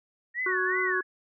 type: tone with vibrato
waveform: sine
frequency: 1840 Hz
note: A#6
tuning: 23 cents flat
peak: -27 dBFS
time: 0.34-1.03 s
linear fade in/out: 50 ms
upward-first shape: sine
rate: 2.7 Hz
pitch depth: 170 cents each way
type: harmonic tone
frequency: 370 Hz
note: F#4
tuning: in tune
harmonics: 1 / 3 / 4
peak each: -30 / -32 / -31 dBFS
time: 0.46-1.01 s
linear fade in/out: 5 ms
effects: none